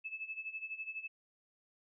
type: tone with tremolo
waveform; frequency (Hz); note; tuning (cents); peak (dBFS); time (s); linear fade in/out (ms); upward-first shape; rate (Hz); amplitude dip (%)
sine; 2611; E7; -17; -37; 0.04-1.08; 20; sine; 12; 80
effects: none